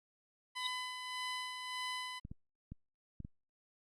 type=tone with tremolo; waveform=15% pulse; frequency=1006 Hz; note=B5; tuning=32 cents sharp; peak=-31 dBFS; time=0.55-2.2 s; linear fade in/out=20 ms; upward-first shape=sine; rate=1.7 Hz; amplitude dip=45%
type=tone with exponential growth; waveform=sine; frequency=3800 Hz; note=A#7; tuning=33 cents sharp; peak=-32 dBFS; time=0.58-0.67 s; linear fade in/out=5 ms; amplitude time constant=19 ms
type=clicks; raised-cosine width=5 ms; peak=-33 dBFS; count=5; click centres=2.251 / 2.315 / 2.72 / 3.203 / 3.249 s
effects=low-pass 9000 Hz 12 dB/octave + Opus 48 kbps